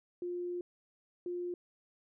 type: tone bursts at uneven times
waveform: sine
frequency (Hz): 353.4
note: F4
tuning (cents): +21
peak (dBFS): -35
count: 2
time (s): 0.22-0.61 / 1.26-1.54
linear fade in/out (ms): 2
effects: none